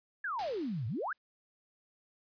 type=exponential two-way sweep; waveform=sine; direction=down then up; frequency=1733 to 102.3 to 1733 Hz; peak=-33 dBFS; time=0.24-1.13 s; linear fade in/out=5 ms; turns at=0.87 s
type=noise with exponential decay; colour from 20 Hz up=white; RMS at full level=-40 dBFS; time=0.39-1.18 s; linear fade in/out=0 ms; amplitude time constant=170 ms
effects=resampled to 11025 Hz